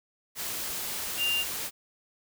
sine tone in noise, 2795 Hz, F7, 1 cent sharp, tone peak -25 dBFS, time 1.17-1.45 s, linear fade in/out 50 ms, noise white, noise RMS -34 dBFS, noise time 0.35-1.71 s, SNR +6 dB, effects none

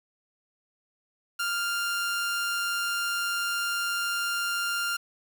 sawtooth tone with amplitude modulation, 1396.9 Hz, F6, in tune, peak -22 dBFS, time 1.39-4.97 s, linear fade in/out 10 ms, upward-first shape sine, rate 186 Hz, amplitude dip 25%, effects 8-bit

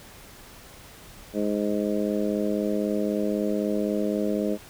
harmonic tone, 103.9 Hz, G#2, 1 cent sharp, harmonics 2 / 3 / 4 / 5 / 6, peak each -27 / -29 / -30 / -31 / -32 dBFS, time 1.33-4.58 s, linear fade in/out 50 ms, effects pink hiss -47 dBFS RMS until 4.69 s

